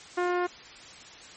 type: tone with low-pass filter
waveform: sawtooth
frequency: 356 Hz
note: F4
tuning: 33 cents sharp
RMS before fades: -27 dBFS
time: 0.17-0.47 s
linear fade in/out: 10 ms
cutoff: 1600 Hz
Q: 1.4
effects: white hiss -47 dBFS RMS until 1.36 s + MP3 32 kbps